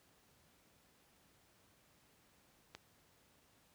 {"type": "click", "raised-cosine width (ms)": 0.2, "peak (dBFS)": -30, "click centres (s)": 2.75, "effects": ["pink hiss -70 dBFS RMS until 3.74 s", "high-pass 60 Hz 12 dB/octave"]}